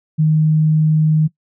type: tone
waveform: sine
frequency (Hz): 155.56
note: D#3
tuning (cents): 0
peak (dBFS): -10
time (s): 0.18-1.28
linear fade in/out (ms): 20
effects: noise-tail reverb RT60 0.1 s tail -20 dB re dry